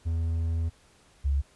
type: tone pair in turn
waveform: triangle / sine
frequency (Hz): 82.41 / 69.49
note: E2 / C#2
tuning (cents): 0 / +5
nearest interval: minor third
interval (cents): 295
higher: first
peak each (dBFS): -23 / -22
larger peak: second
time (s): 0.05-0.7 / 1.24-1.42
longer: first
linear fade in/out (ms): 20
effects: pink hiss -60 dBFS RMS until 1.55 s + resampled to 24000 Hz